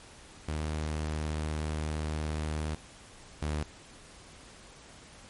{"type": "tone pair in turn", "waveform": "sawtooth", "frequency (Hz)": [77, 75.63], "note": ["D#2", "D#2"], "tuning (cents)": [-17, -49], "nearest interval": "unison", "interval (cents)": 32, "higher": "first", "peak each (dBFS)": [-27, -26], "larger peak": "second", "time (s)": [[0.48, 2.75], [3.42, 3.63]], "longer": "first", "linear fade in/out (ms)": 5, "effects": ["pink hiss -52 dBFS RMS until 5.29 s", "MP3 48 kbps"]}